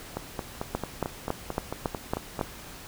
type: two click trains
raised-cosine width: 1 ms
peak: -12 / -16 dBFS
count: 7 / 11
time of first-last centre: 0.75-2.412 / 0.17-2.392 s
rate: 3.61 / 4.5 Hz
effects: pink hiss -44 dBFS RMS until 2.87 s